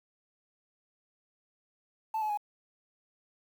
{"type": "tone with pitch steps", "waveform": "sine", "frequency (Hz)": [880, 855.4, 831.6], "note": ["A5", "A5", "G#5"], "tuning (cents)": [0, -49, 2], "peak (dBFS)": -27, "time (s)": [2.14, 2.374], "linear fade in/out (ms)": 5, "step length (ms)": 78, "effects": ["tanh soft clip ceiling -27 dBFS", "9-bit"]}